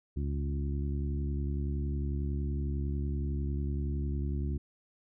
harmonic tone with a mistuned harmonic, 70.9 Hz, C#2, 40 cents sharp, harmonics 1 / 2 / 3 / 4 / 5, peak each -31 / -37 / -41 / -43 / -45 dBFS, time 0.16-4.58 s, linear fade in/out 10 ms, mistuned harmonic 1, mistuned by +35 cents, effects none

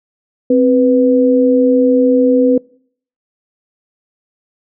sine tone pair together, 261.6 / 494.8 Hz, C4 / B4, 0 / +3 cents, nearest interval major seventh, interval 1103 cents, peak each -10 dBFS, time 0.5-2.58 s, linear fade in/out 5 ms, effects noise-tail reverb RT60 0.6 s tail -26 dB re dry

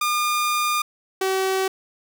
sawtooth tone pair in turn, 1210 / 381.1 Hz, D#6 / G4, -49 / -49 cents, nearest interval octave + minor sixth, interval 2000 cents, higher first, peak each -16 dBFS, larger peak neither, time 0.01-0.82 / 1.21-1.68 s, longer first, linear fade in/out 5 ms, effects none

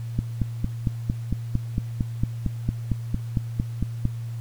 click train, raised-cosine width 5 ms, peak -10 dBFS, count 18, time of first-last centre 0.19-4.054 s, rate 4.4 Hz, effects added 116 Hz sine -29 dBFS peak until 4.4 s + pink hiss -52 dBFS RMS until 4.4 s

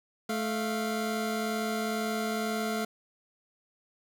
25% pulse tone pair together, 217.3 / 694 Hz, A3 / F5, -21 / -11 cents, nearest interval octave + minor sixth, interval 2010 cents, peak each -27 / -30 dBFS, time 0.29-2.85 s, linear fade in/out 5 ms, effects none

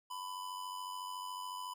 square tone with amplitude modulation, 1000 Hz, B5, 21 cents sharp, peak -39 dBFS, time 0.1-1.74 s, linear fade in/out 10 ms, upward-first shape sine, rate 93.9 Hz, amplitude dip 55%, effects none

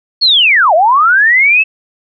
sine linear two-way sweep, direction down then up, 4435 to 600 to 2656 Hz, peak -5 dBFS, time 0.21-1.64 s, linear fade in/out 20 ms, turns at 0.74 s, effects none

